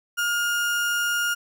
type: tone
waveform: 35% pulse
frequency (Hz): 1419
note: F6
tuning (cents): +27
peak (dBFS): -20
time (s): 0.17-1.35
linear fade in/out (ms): 20
effects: none